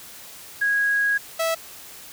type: tone pair in turn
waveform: sine / sawtooth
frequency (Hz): 1650 / 654.8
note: G#6 / E5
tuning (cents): -12 / -12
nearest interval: octave + major third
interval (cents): 1600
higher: first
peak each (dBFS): -18 / -17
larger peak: second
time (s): 0.61-1.18 / 1.39-1.55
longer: first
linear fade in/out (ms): 10
effects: white hiss -42 dBFS RMS until 2.12 s